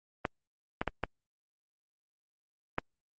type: clicks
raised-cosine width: 0.5 ms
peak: -14 dBFS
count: 5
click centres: 0.252 / 0.815 / 0.877 / 1.037 / 2.784 s
effects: Opus 24 kbps